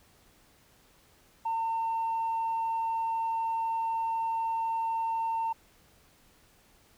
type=tone; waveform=sine; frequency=906 Hz; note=A#5; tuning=50 cents flat; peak=-26 dBFS; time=1.45-5.53 s; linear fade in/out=10 ms; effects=tanh soft clip ceiling -25 dBFS + pink hiss -62 dBFS RMS until 6.97 s